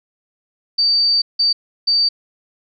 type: tone bursts at uneven times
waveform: sine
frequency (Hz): 4618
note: D8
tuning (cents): -30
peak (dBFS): -12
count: 3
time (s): 0.78-1.22 / 1.39-1.53 / 1.87-2.09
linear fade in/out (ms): 10
effects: none